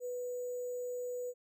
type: tone with sample-and-hold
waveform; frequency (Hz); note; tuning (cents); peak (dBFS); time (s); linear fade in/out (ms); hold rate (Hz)
sine; 493.9; B4; 0; -36; 0-1.34; 50; 7350
effects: none